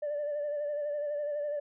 sine tone with vibrato, 587.3 Hz, D5, in tune, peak -29 dBFS, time 0.02-1.6 s, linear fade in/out 10 ms, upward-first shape sine, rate 12 Hz, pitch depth 38 cents each way, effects tanh soft clip ceiling -28 dBFS

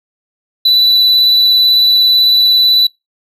triangle tone with vibrato, 3974 Hz, B7, 10 cents sharp, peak -5 dBFS, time 0.65-2.87 s, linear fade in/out 5 ms, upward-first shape sine, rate 18 Hz, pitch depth 15 cents each way, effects noise-tail reverb RT60 0.2 s tail -25 dB re dry

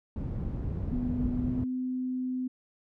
white low-pass noise, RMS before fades -33 dBFS, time 0.16-1.64 s, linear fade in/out 2 ms, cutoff 140 Hz, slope 12 dB/octave
sine tone with pitch glide, 246.9 to 254.9 Hz, B3 to C4, 0 to -45 cents, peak -29 dBFS, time 0.92-2.48 s, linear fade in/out 10 ms, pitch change +55 cents, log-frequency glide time 1.35-1.69 s
effects none

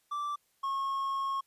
triangle tone pair in turn, 1169 / 1088.8 Hz, D6 / C#6, -8 / -31 cents, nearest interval minor second, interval 123 cents, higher first, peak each -30 / -28 dBFS, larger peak second, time 0.11-0.36 / 0.63-1.41 s, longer second, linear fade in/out 10 ms, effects white hiss -72 dBFS RMS until 1.46 s + resampled to 32000 Hz

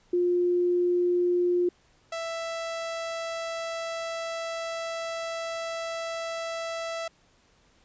sine / sawtooth tone pair in turn, 354 / 661.7 Hz, F4 / E5, +23 / +6 cents, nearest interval major seventh, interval 1083 cents, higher second, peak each -21 / -27 dBFS, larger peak first, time 0.13-1.69 / 2.12-7.08 s, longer second, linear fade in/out 5 ms, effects pink hiss -63 dBFS RMS until 7.84 s + resampled to 16000 Hz

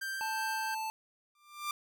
45% pulse tone with tremolo, 1574 Hz, G6, 7 cents sharp, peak -35 dBFS, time 0.01-0.75 s, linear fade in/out 10 ms, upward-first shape sine, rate 2.8 Hz, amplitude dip 25%
square tone, 880 Hz, A5, in tune, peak -35 dBFS, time 0.21-0.9 s, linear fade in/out 0 ms
sawtooth tone with exponential growth, 1187 Hz, D6, 18 cents sharp, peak -27 dBFS, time 1.35-1.71 s, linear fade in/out 2 ms, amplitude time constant 78 ms
effects none

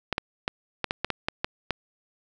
clicks, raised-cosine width 0.3 ms, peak -9 dBFS, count 10, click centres 0.127 / 0.181 / 0.479 / 0.843 / 0.909 / 1.046 / 1.103 / 1.285 / 1.445 / 1.707 s, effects none

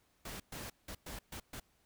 pink noise bursts at uneven times, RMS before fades -45 dBFS, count 6, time 0.25-0.4 / 0.52-0.7 / 0.88-0.95 / 1.06-1.19 / 1.32-1.4 / 1.53-1.6 s, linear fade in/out 5 ms, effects pink hiss -73 dBFS RMS until 1.85 s

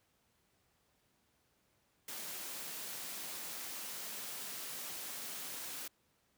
white high-pass noise, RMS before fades -44 dBFS, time 2.08-5.88 s, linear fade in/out 5 ms, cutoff 140 Hz, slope 24 dB/octave, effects pink hiss -75 dBFS RMS until 6.37 s + high-pass 60 Hz 12 dB/octave

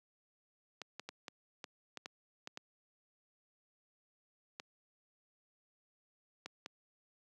clicks, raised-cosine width 0.2 ms, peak -26 dBFS, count 12, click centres 0.817 / 0.996 / 1.09 / 1.282 / 1.642 / 1.973 / 2.059 / 2.474 / 2.574 / 4.599 / 6.46 / 6.661 s, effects high-pass 200 Hz 12 dB/octave

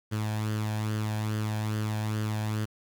sawtooth tone with flanger, 107.6 Hz, A2, 38 cents flat, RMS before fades -30 dBFS, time 0.11-2.66 s, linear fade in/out 20 ms, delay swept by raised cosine 0.63 to 1.23 ms, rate 2.4 Hz, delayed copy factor +0.55, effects 9-bit

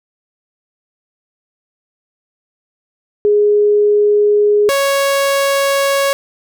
sine / sawtooth tone pair in turn, 415.3 / 554.4 Hz, G#4 / C#5, 0 / 0 cents, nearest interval perfect fourth, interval 500 cents, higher second, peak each -8 dBFS, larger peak neither, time 3.25-4.69 / 4.69-6.13 s, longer neither, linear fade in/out 0 ms, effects none

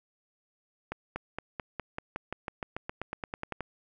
accelerating click train, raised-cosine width 0.5 ms, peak -19 dBFS, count 19, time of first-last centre 0.92-3.607 s, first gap 240 ms, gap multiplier 0.94, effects none

